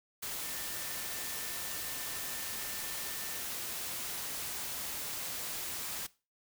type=tone in noise; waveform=sine; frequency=1788 Hz; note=A6; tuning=27 cents sharp; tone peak=-50 dBFS; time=0.43-3.41 s; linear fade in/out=10 ms; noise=white; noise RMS=-39 dBFS; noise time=0.22-6.07 s; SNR=-14 dB; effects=noise-tail reverb RT60 0.3 s tail -19 dB re dry